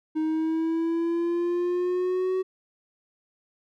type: exponential sweep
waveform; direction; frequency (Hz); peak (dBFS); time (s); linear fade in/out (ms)
triangle; up; 311.8 to 376.2; -21; 0.15-2.43; 20
effects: none